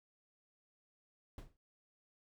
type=noise with exponential decay; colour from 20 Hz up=brown; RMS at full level=-42 dBFS; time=1.38-1.57 s; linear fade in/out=2 ms; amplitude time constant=40 ms; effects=none